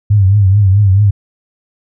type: tone with vibrato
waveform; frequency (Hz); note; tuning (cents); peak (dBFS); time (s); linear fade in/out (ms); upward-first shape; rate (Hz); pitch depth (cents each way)
sine; 99.2; G2; +21; -5; 0.1-1.11; 10; triangle; 4.6; 120
effects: none